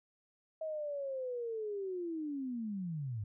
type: linear sweep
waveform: sine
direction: down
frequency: 641 to 98 Hz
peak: -36 dBFS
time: 0.61-3.24 s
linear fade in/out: 5 ms
effects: none